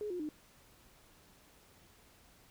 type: tone with pitch steps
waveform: sine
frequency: 419.9 / 357.2 / 303.9 Hz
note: G#4 / F4 / D#4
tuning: +19 / +39 / -41 cents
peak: -36 dBFS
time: 0.01-0.289 s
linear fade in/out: 0 ms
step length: 93 ms
effects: pink hiss -63 dBFS RMS until 2.5 s